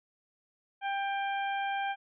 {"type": "harmonic tone", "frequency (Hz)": 792, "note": "G5", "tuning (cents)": 18, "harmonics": [1, 2, 3, 4], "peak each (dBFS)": [-31, -37, -41, -45], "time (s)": [0.81, 1.96], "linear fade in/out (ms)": 50, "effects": []}